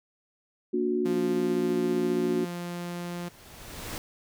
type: chord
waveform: sine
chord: Bb augmented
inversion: none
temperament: just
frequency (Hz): 233.1 / 291.4 / 364.2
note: Bb3 / D4 / F#4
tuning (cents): 0 / -13 / -27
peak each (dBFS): -30 / -31 / -26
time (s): 0.73-2.45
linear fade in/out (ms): 10
type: tone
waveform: sawtooth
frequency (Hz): 174.61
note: F3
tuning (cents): 0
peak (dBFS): -29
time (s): 1.05-3.29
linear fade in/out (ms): 10
type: noise with exponential growth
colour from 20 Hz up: pink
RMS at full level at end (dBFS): -35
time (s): 2.55-3.98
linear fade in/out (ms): 1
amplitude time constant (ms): 310
effects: none